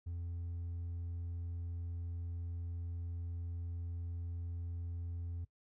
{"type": "tone with hard clipping", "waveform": "sine", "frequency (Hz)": 85.7, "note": "F2", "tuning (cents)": -32, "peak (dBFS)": -40, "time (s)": [0.06, 5.45], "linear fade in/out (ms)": 10, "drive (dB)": 2, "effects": ["noise-tail reverb RT60 0.1 s tail -18 dB re dry"]}